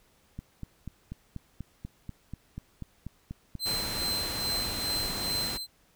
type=click train; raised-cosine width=5 ms; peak=-25 dBFS; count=14; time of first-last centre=0.39-3.553 s; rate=4.11 Hz
type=tone with tremolo; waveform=40% pulse; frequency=4100 Hz; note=C8; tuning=36 cents flat; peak=-27 dBFS; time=3.59-5.67 s; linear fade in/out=50 ms; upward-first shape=sine; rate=2.4 Hz; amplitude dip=55%
type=noise; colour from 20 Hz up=pink; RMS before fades=-36 dBFS; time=3.65-5.58 s; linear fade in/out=20 ms
effects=pink hiss -65 dBFS RMS until 5.95 s